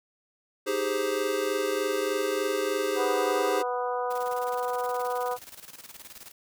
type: chord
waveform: square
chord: Ab major seventh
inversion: second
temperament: equal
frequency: 311.1 / 392 / 415.3 / 523.3 Hz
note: Eb4 / G4 / Ab4 / C5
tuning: 0 / 0 / 0 / 0 cents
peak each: -37 / -31 / -31 / -32 dBFS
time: 0.66-3.63 s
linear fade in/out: 20 ms
type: harmonic tone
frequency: 246.9 Hz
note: B3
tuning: in tune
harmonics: 2 / 3 / 4 / 5 / 6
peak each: -30 / -32 / -33 / -36 / -43 dBFS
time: 2.95-5.38 s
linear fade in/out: 50 ms
type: noise with tremolo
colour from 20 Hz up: white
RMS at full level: -44 dBFS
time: 4.1-6.32 s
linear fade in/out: 10 ms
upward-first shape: square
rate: 19 Hz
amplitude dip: 70%
effects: none